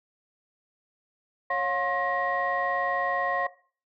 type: tone cluster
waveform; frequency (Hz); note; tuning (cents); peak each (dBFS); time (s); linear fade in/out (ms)
sine; 551 / 714 / 1070 / 1889; C#5 / F5 / C6 / A#6; -11 / +38 / +38 / +22; -31 / -30 / -28 / -30; 1.5-3.47; 5
effects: noise-tail reverb RT60 0.4 s tail -17 dB re dry + tanh soft clip ceiling -16 dBFS